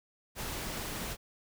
pink noise, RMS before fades -38 dBFS, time 0.35-1.17 s, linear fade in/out 50 ms, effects none

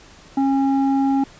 square tone with low-pass filter, 272.2 Hz, C#4, 31 cents flat, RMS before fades -18 dBFS, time 0.37-1.24 s, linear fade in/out 5 ms, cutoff 650 Hz, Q 5.5, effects pink hiss -46 dBFS RMS until 1.39 s + resampled to 16000 Hz

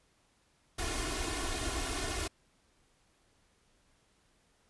pink noise with comb filter, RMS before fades -35 dBFS, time 0.78-2.28 s, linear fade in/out 10 ms, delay 2.8 ms, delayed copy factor +1, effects pink hiss -70 dBFS RMS until 4.69 s + resampled to 24000 Hz

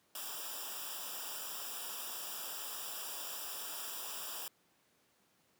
white noise with comb filter, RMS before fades -43 dBFS, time 0.15-4.48 s, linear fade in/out 2 ms, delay 0.47 ms, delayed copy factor -1, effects pink hiss -72 dBFS RMS until 5.59 s + high-pass 150 Hz 12 dB/octave

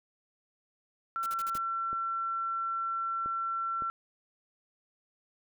sine tone, 1350 Hz, E6, 41 cents sharp, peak -30 dBFS, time 1.16-3.9 s, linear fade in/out 0 ms
white noise bursts, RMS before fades -44 dBFS, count 5, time 1.23-1.576 s, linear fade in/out 0 ms, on 30 ms, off 49 ms
clicks, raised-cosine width 2 ms, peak -32 dBFS, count 4, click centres 1.553 / 1.93 / 3.26 / 3.822 s
effects none

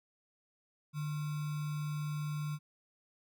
sine tone with sample-and-hold, 150 Hz, D3, 37 cents sharp, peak -34 dBFS, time 0.93-2.59 s, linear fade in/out 50 ms, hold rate 1225 Hz, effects none

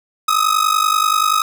45% pulse ring-modulated tone, 1262 Hz, D#6, 24 cents sharp, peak -10 dBFS, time 0.28-1.42 s, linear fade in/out 2 ms, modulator 25.2 Hz, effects none

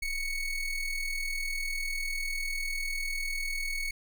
square ring-modulated tone, 1100 Hz, C#6, 14 cents flat, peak -28 dBFS, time 0.02-3.91 s, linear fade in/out 5 ms, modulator 1120 Hz, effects none

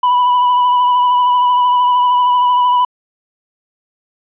triangle tone with vibrato, 987.8 Hz, B5, in tune, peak -7 dBFS, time 0.03-2.85 s, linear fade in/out 5 ms, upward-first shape sine, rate 13 Hz, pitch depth 21 cents each way, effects resampled to 8000 Hz

